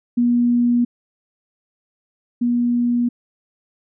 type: tone pair in turn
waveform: sine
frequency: 240.7 / 240.7 Hz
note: B3 / B3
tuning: -44 / -44 cents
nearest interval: unison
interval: 0 cents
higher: neither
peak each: -13 / -15 dBFS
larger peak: first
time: 0.17-0.85 / 2.41-3.09 s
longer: neither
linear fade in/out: 10 ms
effects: none